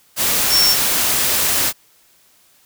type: tone in noise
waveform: sine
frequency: 5450 Hz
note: F8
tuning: 43 cents flat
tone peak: -12 dBFS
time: 0.49-0.76 s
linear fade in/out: 50 ms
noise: white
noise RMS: -17 dBFS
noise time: 0.16-1.73 s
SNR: +2 dB
effects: white hiss -54 dBFS RMS until 2.65 s